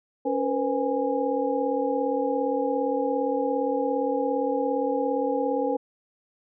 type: tone cluster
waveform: sine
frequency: 277.9 / 474.6 / 512 / 825 Hz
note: C#4 / A#4 / C5 / G#5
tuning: +4 / +31 / -38 / -12 cents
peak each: -28 / -28 / -27 / -30 dBFS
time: 0.25-5.77 s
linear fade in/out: 10 ms
effects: none